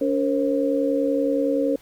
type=tone cluster; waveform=sine; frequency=282.7 / 466.5 / 537 Hz; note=C#4 / A#4 / C5; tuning=+34 / +1 / +45 cents; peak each=-22 / -25 / -23 dBFS; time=0.01-1.76 s; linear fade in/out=5 ms; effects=pink hiss -53 dBFS RMS until 1.81 s